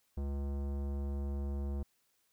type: tone with tanh clipping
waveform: sine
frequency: 70 Hz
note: C#2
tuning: 18 cents sharp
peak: -36 dBFS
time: 0.17-1.83 s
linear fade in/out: 5 ms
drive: 18 dB
effects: white hiss -75 dBFS RMS until 2.32 s